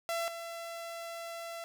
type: tone pair in turn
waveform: sawtooth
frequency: 673 / 673 Hz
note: E5 / E5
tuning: +36 / +36 cents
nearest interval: unison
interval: 0 cents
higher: neither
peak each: -28 / -36 dBFS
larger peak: first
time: 0.09-0.28 / 0.28-1.64 s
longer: second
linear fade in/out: 0 ms
effects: none